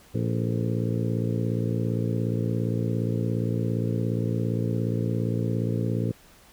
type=harmonic tone with a mistuned harmonic; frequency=57.3 Hz; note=A#1; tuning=29 cents flat; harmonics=2 / 3 / 4 / 5 / 6 / 7 / 8 / 9; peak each=-26 / -30 / -32 / -34 / -36 / -37 / -38 / -39 dBFS; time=0.14-6.12 s; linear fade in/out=10 ms; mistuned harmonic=7; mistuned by=+89 cents; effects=pink hiss -54 dBFS RMS until 6.52 s